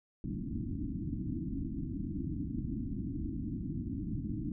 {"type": "low-pass noise", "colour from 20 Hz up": "white", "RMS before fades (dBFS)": -37, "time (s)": [0.24, 4.52], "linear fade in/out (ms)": 2, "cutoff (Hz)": 320, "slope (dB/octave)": 96, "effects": []}